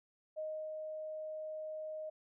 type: tone with ADSR envelope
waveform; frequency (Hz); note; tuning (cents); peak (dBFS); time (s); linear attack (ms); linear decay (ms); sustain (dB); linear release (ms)
sine; 622.3; D#5; 0; -37; 0.36-2.1; 26; 310; -3; 10
effects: none